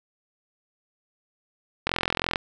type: click train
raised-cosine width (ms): 0.3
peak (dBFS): -7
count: 22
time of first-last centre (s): 1.87-2.358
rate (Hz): 43
effects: none